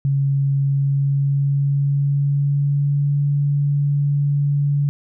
sine tone with pitch glide, 138.59 to 143.15 Hz, C#3 to D3, 0 to -44 cents, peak -15 dBFS, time 0.05-4.89 s, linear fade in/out 0 ms, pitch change +56 cents, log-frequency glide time 0.61-3.2 s, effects none

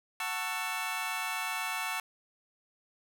20% pulse chord, F# minor seventh, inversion none, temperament just, 740 / 888 / 1110 / 1332 Hz, F#5 / A5 / C#6 / E6, 0 / +16 / +2 / +18 cents, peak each -35 / -33 / -34 / -34 dBFS, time 0.2-2 s, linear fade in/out 2 ms, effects none

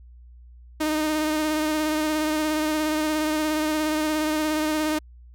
sawtooth tone with vibrato, 308.3 Hz, D#4, 16 cents flat, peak -18 dBFS, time 0.8-4.99 s, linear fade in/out 10 ms, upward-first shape sine, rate 17 Hz, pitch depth 24 cents each way, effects added 60 Hz sine -44 dBFS peak until 5.34 s

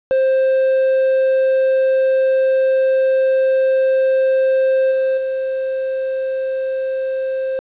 triangle tone with level steps, 527 Hz, C5, 12 cents sharp, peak -10 / -12 / -16 dBFS, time 0.11-7.59 s, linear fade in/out 0 ms, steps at 4.91 / 5.17 s, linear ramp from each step 10 ms, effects resampled to 8000 Hz + 8-bit

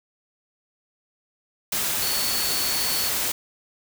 sine tone in noise, 4435 Hz, C#8, in tune, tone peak -28 dBFS, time 2.02-3.09 s, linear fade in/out 5 ms, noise white, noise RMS -25 dBFS, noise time 1.72-3.32 s, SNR -6 dB, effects none

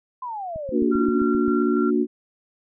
sine exponential sweep, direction down, 1040 to 255.8 Hz, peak -28 dBFS, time 0.22-1.21 s, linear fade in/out 5 ms
click train, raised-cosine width 5 ms, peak -25 dBFS, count 8, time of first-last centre 0.56-1.481 s, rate 7.6 Hz
sine chord, Bb augmented, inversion none, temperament just, 233.1 / 291.4 / 364.2 Hz, Bb3 / D4 / F#4, 0 / -13 / -27 cents, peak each -22 dBFS, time 0.71-2.07 s, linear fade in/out 50 ms
sine tone with tremolo, 1372 Hz, F6, 31 cents flat, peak -28 dBFS, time 0.91-1.91 s, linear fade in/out 20 ms, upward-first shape square, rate 3.5 Hz, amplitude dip 30%
effects none

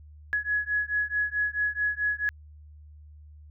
sine beating tone pair, 1681 / 1685.6 Hz, G#6 / G#6, +20 / +25 cents, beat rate 4.6 Hz, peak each -28 dBFS, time 0.33-2.29 s, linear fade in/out 0 ms, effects added 75 Hz sine -46 dBFS peak until 3.5 s

